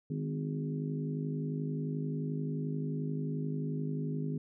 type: harmonic tone with a mistuned harmonic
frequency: 51.4 Hz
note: G#1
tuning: 17 cents flat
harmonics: 3 / 4 / 5 / 6 / 7 / 8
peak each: -34 / -45 / -38 / -48 / -49 / -44 dBFS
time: 0.1-4.38 s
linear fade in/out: 5 ms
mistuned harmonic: 5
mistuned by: -18 cents
effects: none